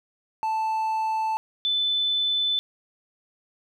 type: tone pair in turn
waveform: triangle / sine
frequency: 880 / 3510 Hz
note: A5 / A7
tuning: 0 / -5 cents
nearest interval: 2 octaves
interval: 2395 cents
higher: second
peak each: -21 dBFS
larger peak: neither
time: 0.43-1.37 / 1.65-2.59 s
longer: neither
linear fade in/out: 0 ms
effects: none